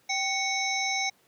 harmonic tone with a mistuned harmonic, 776 Hz, G5, 18 cents flat, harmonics 1 / 3 / 5 / 7 / 8, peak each -32 / -29 / -35 / -35 / -34 dBFS, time 0.09-1.1 s, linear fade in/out 10 ms, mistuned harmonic 3, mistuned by -84 cents, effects pink hiss -64 dBFS RMS until 1.27 s + high-pass 150 Hz 12 dB/octave

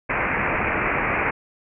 white low-pass noise, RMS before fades -23 dBFS, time 0.09-1.31 s, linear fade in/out 10 ms, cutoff 2500 Hz, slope 96 dB/octave, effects none

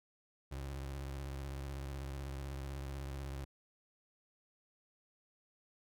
30% pulse tone with vibrato, 68.3 Hz, C#2, 25 cents flat, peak -38 dBFS, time 0.51-3.45 s, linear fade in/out 10 ms, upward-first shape square, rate 16 Hz, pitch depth 66 cents each way, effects none

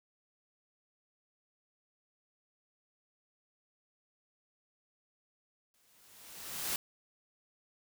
white noise with exponential growth, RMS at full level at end -33 dBFS, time 5.74-6.76 s, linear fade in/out 1 ms, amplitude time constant 220 ms, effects none

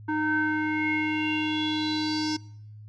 square tone with low-pass filter sweep, 307.7 Hz, D#4, 19 cents flat, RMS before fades -27 dBFS, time 0.08-2.37 s, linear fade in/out 10 ms, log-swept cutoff 1300 to 5300 Hz, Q 7.4, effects noise-tail reverb RT60 0.7 s tail -22 dB re dry + added 106 Hz sine -42 dBFS peak until 2.88 s

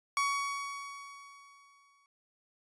30% pulse tone with exponential decay, 1123 Hz, C#6, 22 cents sharp, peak -24 dBFS, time 0.17-2.06 s, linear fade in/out 1 ms, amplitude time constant 410 ms, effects resampled to 22050 Hz

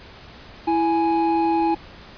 triangle tone pair together, 331 / 834 Hz, E4 / G#5, +7 / +7 cents, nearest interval octave + major third, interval 1600 cents, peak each -18 dBFS, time 0.67-1.75 s, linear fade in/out 10 ms, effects pink hiss -43 dBFS RMS until 2.17 s + resampled to 11025 Hz

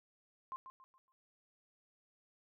sine tone with echo, 1055 Hz, C6, 14 cents sharp, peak -40 dBFS, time 0.52-0.56 s, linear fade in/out 0 ms, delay 140 ms, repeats 4, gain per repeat -9 dB, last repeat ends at 1.12 s, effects none

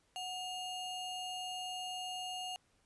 square ring-modulated tone, 1786 Hz, A6, 25 cents sharp, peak -37 dBFS, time 0.16-2.56 s, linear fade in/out 0 ms, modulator 1050 Hz, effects pink hiss -73 dBFS RMS until 2.85 s + resampled to 24000 Hz

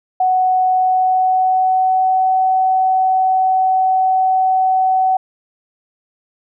sine tone with pitch glide, 743 to 753.4 Hz, F#5 to F#5, +7 to +31 cents, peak -11 dBFS, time 0.2-5.17 s, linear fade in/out 5 ms, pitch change +24 cents, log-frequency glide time 0.73-2.33 s, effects none

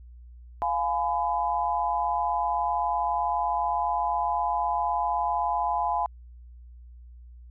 sine chord, F diminished, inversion none, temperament just, 698.5 / 838.1 / 1005.8 Hz, F5 / Ab5 / Cb6, 0 / +16 / +31 cents, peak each -29 / -27 / -28 dBFS, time 0.62-6.06 s, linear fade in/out 0 ms, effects added 60 Hz sine -44 dBFS peak until 7.5 s

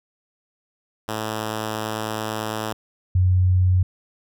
5% pulse / sine tone pair in turn, 109 / 91.66 Hz, A2 / F#2, -16 / -16 cents, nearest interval minor third, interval 300 cents, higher first, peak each -14 dBFS, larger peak neither, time 1.08-2.73 / 3.15-3.83 s, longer first, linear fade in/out 5 ms, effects none

